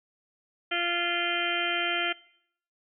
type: harmonic tone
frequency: 346.4 Hz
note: F4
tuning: 14 cents flat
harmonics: 1 / 2 / 4 / 5 / 6 / 7 / 8 / 9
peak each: -36 / -34 / -32 / -36 / -34 / -34 / -37 / -32 dBFS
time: 0.71-2.13 s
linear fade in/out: 10 ms
effects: noise-tail reverb RT60 0.7 s tail -23 dB re dry